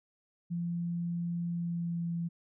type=tone with pitch glide; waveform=sine; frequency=171.7 to 169.43 Hz; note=F3 to E3; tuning=-29 to +48 cents; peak=-31 dBFS; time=0.5-2.29 s; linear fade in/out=20 ms; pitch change=-23 cents; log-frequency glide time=1.48-2.13 s; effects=none